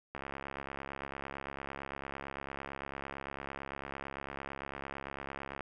click train, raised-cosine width 0.5 ms, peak -25 dBFS, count 377, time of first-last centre 0.15-5.607 s, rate 68.9 Hz, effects none

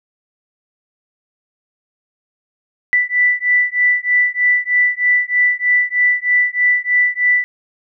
sine beating tone pair, 1975.5 / 1978.7 Hz, B6 / B6, 0 / +3 cents, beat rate 3.2 Hz, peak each -15 dBFS, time 2.93-7.44 s, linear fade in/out 0 ms, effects none

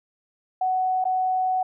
sine tone with dropouts, 745 Hz, F#5, 12 cents sharp, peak -20 dBFS, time 0.61-1.63 s, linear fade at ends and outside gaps 5 ms, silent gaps 1.042-1.052 s, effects none

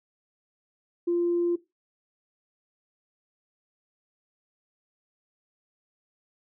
sine tone, 346.2 Hz, F4, 15 cents flat, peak -21 dBFS, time 1.07-1.56 s, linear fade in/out 10 ms, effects noise-tail reverb RT60 0.2 s tail -17 dB re dry + tanh soft clip ceiling -17 dBFS

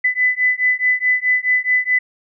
sine beating tone pair, 2000 / 2004.7 Hz, B6 / B6, +21 / +25 cents, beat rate 4.7 Hz, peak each -17 dBFS, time 0.04-1.99 s, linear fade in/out 10 ms, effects none

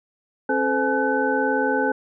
sine tone cluster, 268.9 / 435.1 / 513 / 850 / 1507 Hz, C4 / A4 / C5 / G#5 / F#6, +47 / -19 / -34 / +40 / +31 cents, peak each -25 dBFS, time 0.49-1.92 s, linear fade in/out 5 ms, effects none

